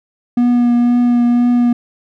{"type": "tone with vibrato", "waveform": "triangle", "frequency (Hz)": 241.4, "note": "B3", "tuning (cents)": -39, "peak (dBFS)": -7, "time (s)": [0.37, 1.73], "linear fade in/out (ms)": 5, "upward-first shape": "triangle", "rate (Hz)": 2, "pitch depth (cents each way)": 16, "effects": []}